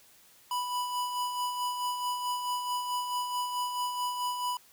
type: tone with tremolo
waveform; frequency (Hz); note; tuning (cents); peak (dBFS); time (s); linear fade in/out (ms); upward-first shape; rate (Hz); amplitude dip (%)
square; 987.8; B5; 0; -29; 0.51-4.57; 2; sine; 4.6; 45
effects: white hiss -59 dBFS RMS until 4.72 s